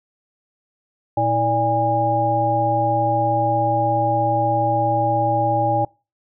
harmonic tone with a mistuned harmonic, 116.54 Hz, A#2, in tune, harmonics 1 / 3 / 5 / 7, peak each -24 / -26 / -22 / -18 dBFS, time 1.17-5.85 s, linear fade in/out 5 ms, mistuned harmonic 3, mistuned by -140 cents, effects noise-tail reverb RT60 0.3 s tail -24 dB re dry

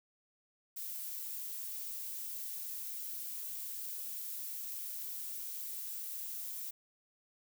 violet noise, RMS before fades -42 dBFS, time 0.76-6.71 s, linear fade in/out 10 ms, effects none

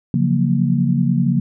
sine chord, Gb major seventh, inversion second, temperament equal with one note detuned, 139.07 / 174.61 / 185 / 233.1 Hz, Db3 / F3 / Gb3 / Bb3, +6 / 0 / 0 / 0 cents, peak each -18 / -19 / -22 / -19 dBFS, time 0.14-1.4 s, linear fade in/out 2 ms, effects none

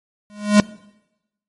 square tone with exponential growth, 207.7 Hz, G#3, in tune, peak -6 dBFS, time 0.3-0.6 s, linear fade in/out 0 ms, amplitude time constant 65 ms, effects noise-tail reverb RT60 0.9 s tail -21 dB re dry + MP3 48 kbps

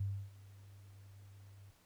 sine tone with ADSR envelope, 98.9 Hz, G2, 16 cents sharp, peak -33 dBFS, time 0-1.71 s, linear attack 7 ms, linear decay 290 ms, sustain -21 dB, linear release 7 ms, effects pink hiss -69 dBFS RMS until 1.85 s

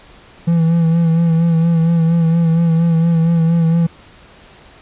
triangle tone with vibrato, 165.9 Hz, E3, 11 cents sharp, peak -8 dBFS, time 0.47-3.87 s, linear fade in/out 10 ms, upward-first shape sine, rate 4.3 Hz, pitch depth 38 cents each way, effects pink hiss -43 dBFS RMS until 4.81 s + resampled to 8000 Hz

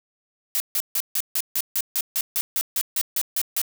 blue noise bursts, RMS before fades -23 dBFS, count 16, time 0.55-3.616 s, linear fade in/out 0 ms, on 51 ms, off 150 ms, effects none

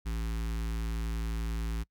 square tone with notch filter, 55.5 Hz, A1, 16 cents sharp, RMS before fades -33 dBFS, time 0.05-1.84 s, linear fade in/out 20 ms, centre 600 Hz, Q 1, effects noise-tail reverb RT60 0.1 s tail -24 dB re dry

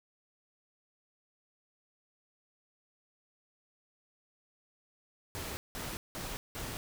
pink noise bursts, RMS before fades -40 dBFS, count 4, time 5.35-6.77 s, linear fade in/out 0 ms, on 220 ms, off 180 ms, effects none

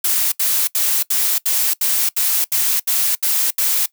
blue noise bursts, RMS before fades -17 dBFS, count 11, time 0.04-3.86 s, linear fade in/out 5 ms, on 280 ms, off 74 ms, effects noise-tail reverb RT60 0.1 s tail -20 dB re dry

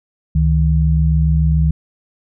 sine tone pair together, 69.94 / 157 Hz, C#2 / D#3, +16 / +16 cents, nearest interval octave + major second, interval 1400 cents, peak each -13 / -14 dBFS, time 0.35-1.71 s, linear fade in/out 5 ms, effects none

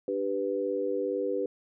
sine chord, G major, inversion second, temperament equal with one note detuned, 294.9 / 392 / 493.9 Hz, D4 / G4 / B4, +7 / 0 / 0 cents, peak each -35 / -31 / -30 dBFS, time 0.08-1.46 s, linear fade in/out 2 ms, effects none

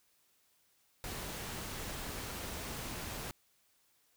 pink noise, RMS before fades -42 dBFS, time 1.04-3.31 s, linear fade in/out 0 ms, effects white hiss -72 dBFS RMS until 4.16 s

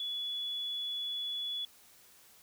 sine tone, 3411 Hz, G#7, 46 cents sharp, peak -34 dBFS, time 0-1.65 s, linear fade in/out 2 ms, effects white hiss -60 dBFS RMS until 2.42 s

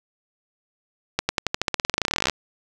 accelerating click train, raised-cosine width 0.2 ms, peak -3 dBFS, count 27, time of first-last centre 1.19-2.297 s, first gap 100 ms, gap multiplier 0.92, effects 7-bit

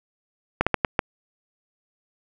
slowing click train, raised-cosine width 0.5 ms, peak -3 dBFS, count 5, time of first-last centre 0.61-0.992 s, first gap 56 ms, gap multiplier 1.37, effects none

